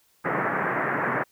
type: band-pass noise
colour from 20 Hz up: white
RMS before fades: -26 dBFS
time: 0.24-1.24 s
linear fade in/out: 20 ms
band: 120 to 1900 Hz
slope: 48 dB/octave
effects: white hiss -64 dBFS RMS until 1.31 s